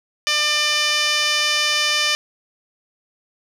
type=tone with band-pass filter; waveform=15% pulse; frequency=598 Hz; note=D5; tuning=31 cents sharp; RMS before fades=-19 dBFS; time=0.27-2.15 s; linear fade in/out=0 ms; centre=4000 Hz; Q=3.9; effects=none